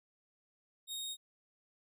sawtooth tone, 3729 Hz, A#7, in tune, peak -36 dBFS, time 0.87-1.17 s, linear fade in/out 50 ms, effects none

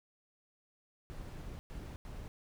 brown noise bursts at uneven times, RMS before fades -45 dBFS, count 3, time 1.1-1.59 / 1.7-1.96 / 2.05-2.28 s, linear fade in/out 0 ms, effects none

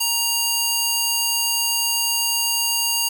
square tone with high-pass filter, 936 Hz, A#5, 7 cents sharp, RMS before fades -21 dBFS, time 0-3.09 s, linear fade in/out 10 ms, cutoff 3400 Hz, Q 0.57, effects 7-bit

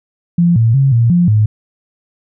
sine tone with pitch steps, 172.3 / 113.9 / 136.4 / 116.7 / 175.1 / 107.1 Hz, F3 / A#2 / C#3 / A#2 / F3 / A2, -23 / -40 / -28 / +2 / +5 / -46 cents, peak -7 dBFS, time 0.38-1.46 s, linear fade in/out 5 ms, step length 180 ms, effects none

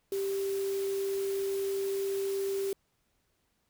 sine tone in noise, 392 Hz, G4, in tune, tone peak -29 dBFS, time 0.12-2.73 s, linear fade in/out 2 ms, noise white, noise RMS -45 dBFS, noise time 0.12-2.73 s, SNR +13 dB, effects pink hiss -75 dBFS RMS until 3.69 s

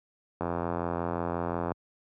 click train, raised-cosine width 1 ms, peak -16 dBFS, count 113, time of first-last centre 0.41-1.718 s, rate 85.6 Hz, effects high-pass 80 Hz 12 dB/octave

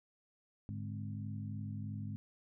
harmonic tone with a mistuned harmonic, 52 Hz, G#1, 3 cents sharp, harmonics 2 / 3 / 4 / 5, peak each -41 / -47 / -45 / -51 dBFS, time 0.69-2.16 s, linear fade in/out 0 ms, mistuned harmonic 3, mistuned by -100 cents, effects none

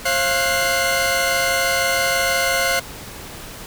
sawtooth tone cluster, 537 / 690 / 1473 / 2096 Hz, C5 / F5 / F#6 / C7, +45 / -21 / -8 / +2 cents, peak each -19 dBFS, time 0.05-2.8 s, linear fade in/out 10 ms, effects pink hiss -35 dBFS RMS until 3.66 s

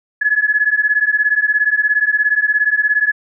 sine beating tone pair, 1693 / 1710 Hz, G#6 / A6, +33 / -50 cents, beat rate 17 Hz, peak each -15 dBFS, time 0.21-3.12 s, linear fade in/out 10 ms, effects none

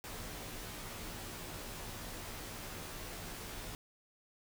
pink noise with comb filter, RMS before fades -45 dBFS, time 0.04-3.75 s, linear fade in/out 0 ms, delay 15 ms, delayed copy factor -0.7, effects none

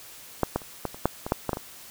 clicks, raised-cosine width 1 ms, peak -7 / -10 / -30 / -13 / -26 / -6 / -17 / -7 / -11 / -12 / -18 dBFS, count 11, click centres 0.433 / 0.56 / 0.618 / 0.853 / 0.945 / 1.056 / 1.265 / 1.321 / 1.493 / 1.532 / 1.571 s, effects white hiss -46 dBFS RMS until 1.9 s

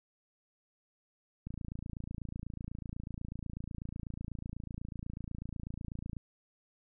click train, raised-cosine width 5 ms, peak -28 dBFS, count 133, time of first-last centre 1.47-6.168 s, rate 28.1 Hz, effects none

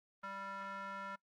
square tone with band-pass filter, 196 Hz, G3, in tune, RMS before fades -45 dBFS, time 0.23-1.16 s, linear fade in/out 10 ms, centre 1300 Hz, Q 3.2, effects noise-tail reverb RT60 0.1 s tail -23 dB re dry + Opus 32 kbps

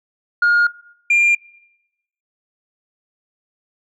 sine tone pair in turn, 1424 / 2395 Hz, F6 / D7, +33 / +33 cents, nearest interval major sixth, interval 900 cents, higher second, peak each -9 dBFS, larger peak neither, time 0.42-0.67 / 1.1-1.35 s, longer neither, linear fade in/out 5 ms, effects noise-tail reverb RT60 0.9 s tail -23 dB re dry + tanh soft clip ceiling -9 dBFS

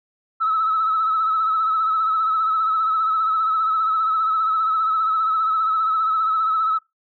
sine tone with vibrato, 1299 Hz, E6, 26 cents flat, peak -16 dBFS, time 0.4-6.79 s, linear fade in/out 20 ms, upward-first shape sine, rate 15 Hz, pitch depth 41 cents each way, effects noise-tail reverb RT60 0.2 s tail -25 dB re dry + tanh soft clip ceiling -12 dBFS

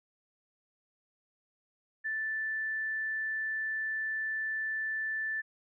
sine tone, 1760 Hz, A6, in tune, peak -31 dBFS, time 2.04-5.42 s, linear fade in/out 20 ms, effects none

